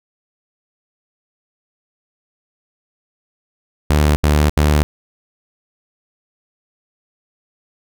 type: tone bursts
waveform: sawtooth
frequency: 74.6 Hz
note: D2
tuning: 28 cents sharp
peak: -7 dBFS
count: 3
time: 3.9-4.83 s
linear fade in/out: 0 ms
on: 260 ms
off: 75 ms
effects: none